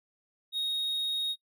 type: tone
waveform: triangle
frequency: 3746 Hz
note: A#7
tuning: 8 cents sharp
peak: -27 dBFS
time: 0.52-1.36 s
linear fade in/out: 50 ms
effects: noise-tail reverb RT60 0.1 s tail -22 dB re dry